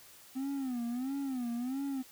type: tone with vibrato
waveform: triangle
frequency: 256.2 Hz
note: C4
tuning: 36 cents flat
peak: -31 dBFS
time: 0.35-2.03 s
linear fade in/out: 20 ms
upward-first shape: sine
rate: 1.5 Hz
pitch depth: 150 cents each way
effects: white hiss -56 dBFS RMS until 2.11 s